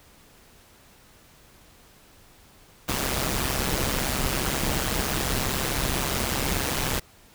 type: noise with amplitude modulation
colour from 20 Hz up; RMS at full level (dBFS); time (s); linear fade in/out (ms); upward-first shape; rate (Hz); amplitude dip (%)
pink; -23; 2.88-7; 10; sine; 134; 75
effects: pink hiss -54 dBFS RMS until 7.34 s